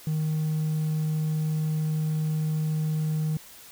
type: tone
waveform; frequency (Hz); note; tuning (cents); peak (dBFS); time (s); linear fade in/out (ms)
triangle; 155.56; D#3; 0; -21; 0.07-3.37; 2
effects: tanh soft clip ceiling -18 dBFS + white hiss -48 dBFS RMS until 3.71 s